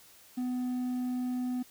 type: tone with hard clipping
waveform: sine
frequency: 250 Hz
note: B3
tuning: 21 cents sharp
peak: -31 dBFS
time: 0.37-1.63 s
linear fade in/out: 10 ms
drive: 3 dB
effects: white hiss -57 dBFS RMS until 1.7 s

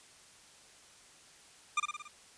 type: tone with echo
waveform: 25% pulse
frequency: 1200 Hz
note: D6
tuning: 37 cents sharp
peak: -23 dBFS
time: 1.77-1.8 s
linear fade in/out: 5 ms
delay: 56 ms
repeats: 5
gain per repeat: -4 dB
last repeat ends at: 2.08 s
effects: white hiss -58 dBFS RMS until 2.37 s + resampled to 22050 Hz

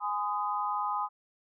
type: chord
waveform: sine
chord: Ab major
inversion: none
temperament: equal with one note detuned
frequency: 830.6 / 1019.7 / 1244.5 Hz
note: Ab5 / C6 / Eb6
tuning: 0 / -45 / 0 cents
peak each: -33 dBFS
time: 0-1.09 s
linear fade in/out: 50 ms
effects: none

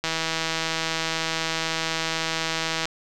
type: click train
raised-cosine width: 0.2 ms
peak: -8 dBFS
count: 457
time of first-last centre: 0.04-2.855 s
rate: 162 Hz
effects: none

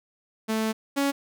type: tone pair in turn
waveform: sawtooth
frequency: 220 / 279.4 Hz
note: A3 / C#4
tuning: 0 / +14 cents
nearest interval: major third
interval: 414 cents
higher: second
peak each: -20 / -18 dBFS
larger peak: second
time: 0.48-0.73 / 0.96-1.12 s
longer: first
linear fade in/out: 20 ms
effects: none

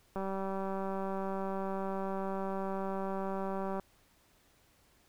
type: click train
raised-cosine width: 1 ms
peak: -24 dBFS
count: 703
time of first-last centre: 0.16-3.797 s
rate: 193 Hz
effects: pink hiss -67 dBFS RMS until 5.08 s

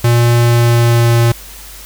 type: tone with pitch glide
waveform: square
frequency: 118.8 to 117.3 Hz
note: A#2 to A#2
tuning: +33 to +11 cents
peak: -8 dBFS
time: 0.04-1.32 s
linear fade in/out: 5 ms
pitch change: -22 cents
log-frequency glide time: 0.42-1.17 s
effects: added 50 Hz sine -35 dBFS peak until 1.85 s + white hiss -34 dBFS RMS until 1.85 s

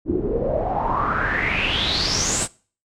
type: noise with low-pass filter sweep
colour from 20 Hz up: pink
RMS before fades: -22 dBFS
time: 0.05-2.48 s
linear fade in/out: 50 ms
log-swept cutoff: 300 to 8600 Hz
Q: 7.9
effects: noise-tail reverb RT60 0.4 s tail -22 dB re dry

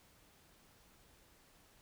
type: silence
effects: pink hiss -66 dBFS RMS until 1.81 s

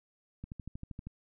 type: click train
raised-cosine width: 5 ms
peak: -29 dBFS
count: 9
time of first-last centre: 0.44-1.07 s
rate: 12.7 Hz
effects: none

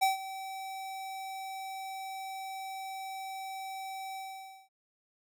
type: tone with ADSR envelope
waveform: square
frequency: 769 Hz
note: G5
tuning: 33 cents flat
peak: -23 dBFS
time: 0.01-4.69 s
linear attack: 19 ms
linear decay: 140 ms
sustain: -16 dB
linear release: 530 ms
effects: none

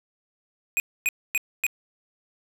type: tone bursts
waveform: square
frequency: 2487 Hz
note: D#7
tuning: 1 cent flat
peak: -21 dBFS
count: 4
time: 0.77-1.666 s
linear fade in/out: 0 ms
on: 29 ms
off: 260 ms
effects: none

